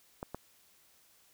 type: clicks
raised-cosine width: 1 ms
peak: -24 dBFS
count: 2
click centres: 0.229 / 0.346 s
effects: white hiss -65 dBFS RMS until 1.33 s